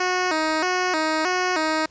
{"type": "tone with vibrato", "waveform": "10% pulse", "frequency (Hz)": 338.7, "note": "E4", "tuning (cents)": 47, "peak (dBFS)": -12, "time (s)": [0, 1.86], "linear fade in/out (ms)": 5, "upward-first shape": "square", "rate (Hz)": 1.6, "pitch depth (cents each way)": 130, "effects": ["pink hiss -54 dBFS RMS until 1.9 s", "resampled to 16000 Hz"]}